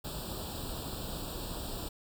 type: noise with comb filter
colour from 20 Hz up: pink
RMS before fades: -39 dBFS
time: 0.04-1.89 s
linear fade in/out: 10 ms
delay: 0.24 ms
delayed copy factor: +1
effects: none